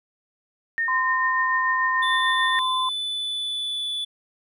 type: tone with tremolo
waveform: sine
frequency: 1831 Hz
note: A#6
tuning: 32 cents flat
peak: -20 dBFS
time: 0.78-2.59 s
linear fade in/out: 0 ms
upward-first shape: triangle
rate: 6.8 Hz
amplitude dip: 40%
type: tone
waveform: sine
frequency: 1032 Hz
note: C6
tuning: 24 cents flat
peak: -22 dBFS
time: 0.88-2.89 s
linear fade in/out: 2 ms
type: tone with pitch glide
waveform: triangle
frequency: 3517 to 3463 Hz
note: A7 to A7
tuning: -1 to -28 cents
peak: -24 dBFS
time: 2.02-4.05 s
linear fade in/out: 10 ms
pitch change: -27 cents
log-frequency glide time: 2.3-3.92 s
effects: none